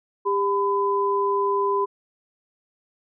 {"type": "tone pair together", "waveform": "sine", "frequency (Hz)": [399.1, 1005.7], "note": ["G4", "B5"], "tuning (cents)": [31, 31], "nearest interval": "octave + major third", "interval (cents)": 1600, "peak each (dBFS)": -22, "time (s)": [0.25, 1.86], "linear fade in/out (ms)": 20, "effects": []}